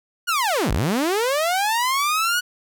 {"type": "linear two-way sweep", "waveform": "sawtooth", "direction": "down then up", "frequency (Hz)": [1480, 36.71, 1480], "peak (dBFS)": -15, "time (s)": [0.27, 2.41], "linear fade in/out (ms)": 20, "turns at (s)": 0.72, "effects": []}